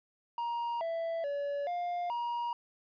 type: tone with pitch steps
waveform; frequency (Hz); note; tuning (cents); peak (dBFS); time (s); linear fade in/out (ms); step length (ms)
triangle; 942 / 663 / 570 / 704 / 950; A#5 / E5 / C#5 / F5 / A#5; +18 / +10 / +48 / +14 / +33; -30; 0.38-2.53; 2; 430
effects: resampled to 11025 Hz + 12-bit